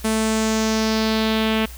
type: tone with low-pass filter sweep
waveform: sawtooth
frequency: 220 Hz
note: A3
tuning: in tune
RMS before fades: -20 dBFS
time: 0.04-1.66 s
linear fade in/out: 10 ms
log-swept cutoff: 10000 to 2900 Hz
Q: 2.7
effects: added 60 Hz sine -35 dBFS peak until 1.77 s + white hiss -42 dBFS RMS until 1.77 s